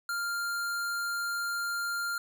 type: tone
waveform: square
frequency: 1396.9 Hz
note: F6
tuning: in tune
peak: -31 dBFS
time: 0.09-2.18 s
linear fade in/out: 2 ms
effects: none